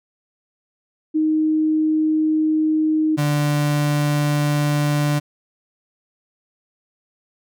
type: tone pair in turn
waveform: sine / 35% pulse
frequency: 311.6 / 147.06 Hz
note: D#4 / D3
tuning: +3 / +3 cents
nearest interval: octave + minor second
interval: 1300 cents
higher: first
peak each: -15 dBFS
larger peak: neither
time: 1.14-3.17 / 3.17-5.2 s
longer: neither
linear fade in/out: 20 ms
effects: none